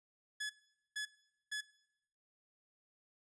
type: tone bursts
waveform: sawtooth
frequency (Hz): 1704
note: G#6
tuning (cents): +44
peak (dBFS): -34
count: 3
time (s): 0.4-1.611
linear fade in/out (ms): 10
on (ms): 97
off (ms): 460
effects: noise-tail reverb RT60 0.8 s tail -20 dB re dry + resampled to 22050 Hz